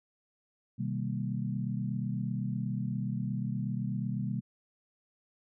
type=chord; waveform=sine; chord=C minor seventh; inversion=none; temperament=equal with one note detuned; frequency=127.53 / 155.56 / 196 / 233.1 Hz; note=C3 / Eb3 / G3 / Bb3; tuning=-44 / 0 / 0 / 0 cents; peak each=-34 / -39 / -35 / -39 dBFS; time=0.78-4.41 s; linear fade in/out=20 ms; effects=none